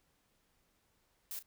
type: noise with echo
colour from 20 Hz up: blue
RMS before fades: -42 dBFS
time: 1.31-1.39 s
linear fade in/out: 0 ms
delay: 35 ms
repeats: 1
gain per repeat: -13 dB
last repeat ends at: 1.425 s
effects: pink hiss -75 dBFS RMS until 1.46 s